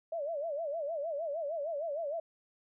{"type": "tone with vibrato", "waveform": "sine", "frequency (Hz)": 616, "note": "D#5", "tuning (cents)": -17, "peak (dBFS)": -33, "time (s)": [0.12, 2.2], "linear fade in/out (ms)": 5, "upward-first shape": "sine", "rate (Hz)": 6.5, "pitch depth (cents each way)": 170, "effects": []}